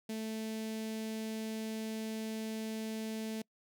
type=tone with notch filter; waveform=sawtooth; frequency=220 Hz; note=A3; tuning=in tune; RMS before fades=-39 dBFS; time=0.09-3.42 s; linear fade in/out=5 ms; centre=1200 Hz; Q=0.82; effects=noise-tail reverb RT60 0.1 s tail -26 dB re dry